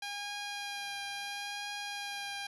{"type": "tone with vibrato", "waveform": "10% pulse", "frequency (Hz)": 810, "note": "G#5", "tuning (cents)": -43, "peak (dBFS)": -29, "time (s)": [0.02, 2.47], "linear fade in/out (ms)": 5, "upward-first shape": "triangle", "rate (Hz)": 0.74, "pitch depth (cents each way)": 17, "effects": ["resampled to 24000 Hz", "10-bit"]}